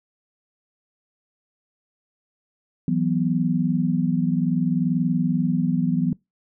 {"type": "chord", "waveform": "sine", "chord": "E suspended second", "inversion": "none", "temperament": "just", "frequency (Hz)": [164.81, 185.42, 247.2], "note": ["E3", "F#3", "B3"], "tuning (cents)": [0, 4, 2], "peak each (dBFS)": -23, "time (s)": [2.88, 6.13], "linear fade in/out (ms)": 2, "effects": ["noise-tail reverb RT60 0.2 s tail -24 dB re dry"]}